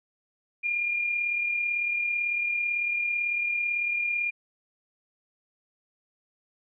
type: tone with amplitude modulation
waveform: sine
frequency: 2411 Hz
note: D7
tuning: 45 cents sharp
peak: -23 dBFS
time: 0.63-4.31 s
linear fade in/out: 20 ms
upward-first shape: sine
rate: 38 Hz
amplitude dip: 40%
effects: none